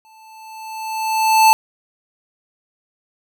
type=tone with exponential growth; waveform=square; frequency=880 Hz; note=A5; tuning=in tune; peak=-7 dBFS; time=0.05-1.53 s; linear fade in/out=0 ms; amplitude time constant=320 ms; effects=none